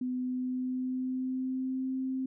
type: tone with pitch glide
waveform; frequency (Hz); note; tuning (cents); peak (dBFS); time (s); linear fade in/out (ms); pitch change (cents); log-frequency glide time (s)
sine; 252.2 to 261.7; B3 to C4; +36 to 0; -30; 0.01-2.26; 5; +64; 0.14-1.94
effects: none